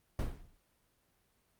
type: noise with exponential decay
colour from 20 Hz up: brown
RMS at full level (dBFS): -29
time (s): 0.19-0.57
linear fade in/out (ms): 1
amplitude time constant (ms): 81
effects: pink hiss -74 dBFS RMS until 1.59 s + Opus 32 kbps